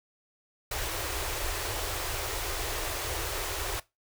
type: band-stop noise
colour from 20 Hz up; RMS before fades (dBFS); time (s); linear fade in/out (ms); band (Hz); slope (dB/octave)
pink; -33; 0.71-3.8; 5; 110 to 330; 48
effects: noise-tail reverb RT60 0.2 s tail -19 dB re dry